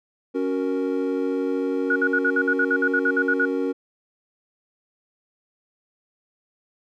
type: chord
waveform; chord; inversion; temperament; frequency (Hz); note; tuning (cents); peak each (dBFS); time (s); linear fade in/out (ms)
triangle; F# major; second; equal; 277.2 / 370 / 466.2; C#4 / F#4 / A#4; 0 / 0 / 0; -23 / -26 / -24; 0.34-3.73; 20
type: tone bursts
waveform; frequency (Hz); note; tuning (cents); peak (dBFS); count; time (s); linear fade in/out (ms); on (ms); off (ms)
sine; 1455; F#6; -29; -18; 14; 1.9-3.454; 5; 59; 56
effects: none